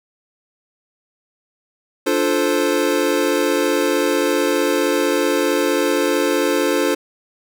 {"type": "chord", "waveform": "square", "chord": "D minor seventh", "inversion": "none", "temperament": "equal", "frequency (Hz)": [293.7, 349.2, 440, 523.3], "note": ["D4", "F4", "A4", "C5"], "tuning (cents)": [0, 0, 0, 0], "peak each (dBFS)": -22, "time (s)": [2.06, 6.95], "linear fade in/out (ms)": 10, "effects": []}